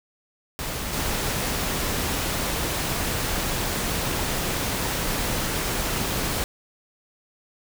pink noise with level steps, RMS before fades -30 / -26 dBFS, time 0.59-6.44 s, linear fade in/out 0 ms, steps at 0.93 s, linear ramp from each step 2 ms, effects none

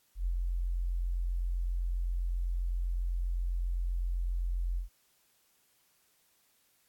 sine tone with ADSR envelope, 43.84 Hz, F1, 7 cents sharp, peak -27 dBFS, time 0.15-4.89 s, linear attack 110 ms, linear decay 60 ms, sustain -2 dB, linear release 120 ms, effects white hiss -70 dBFS RMS until 6.88 s + AAC 64 kbps

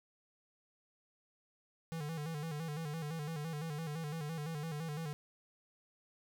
square tone with vibrato, 155.8 Hz, D#3, 3 cents sharp, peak -39 dBFS, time 1.92-5.13 s, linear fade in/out 0 ms, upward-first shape square, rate 5.9 Hz, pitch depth 90 cents each way, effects none

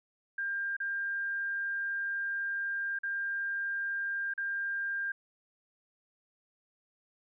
sine tone with dropouts, 1598 Hz, G6, 33 cents sharp, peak -31 dBFS, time 0.38-5.12 s, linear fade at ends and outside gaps 5 ms, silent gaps 0.767-0.801 / 2.989-3.033 / 4.338-4.377 s, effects none

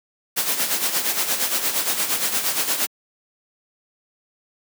white noise with tremolo, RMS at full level -20 dBFS, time 0.36-2.87 s, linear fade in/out 20 ms, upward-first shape sine, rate 8.6 Hz, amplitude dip 60%, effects high-pass 200 Hz 12 dB/octave

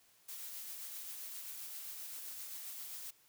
blue noise with tremolo, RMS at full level -45 dBFS, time 0.28-3.11 s, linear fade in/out 10 ms, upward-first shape triangle, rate 7.6 Hz, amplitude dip 30%, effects white hiss -68 dBFS RMS until 3.28 s

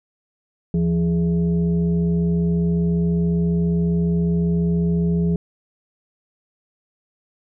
sine tone with frequency modulation, 170.3 Hz, F3, 43 cents flat, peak -16 dBFS, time 0.74-5.36 s, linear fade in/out 2 ms, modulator 246 Hz, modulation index 0.58, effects none

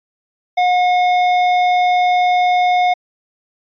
triangle tone with hard clipping, 722 Hz, F#5, 43 cents flat, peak -13 dBFS, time 0.57-2.94 s, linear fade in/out 10 ms, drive 14 dB, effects resampled to 11025 Hz

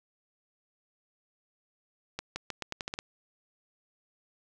accelerating click train, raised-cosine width 0.2 ms, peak -17 dBFS, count 9, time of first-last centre 2.19-2.989 s, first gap 170 ms, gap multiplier 0.84, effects none

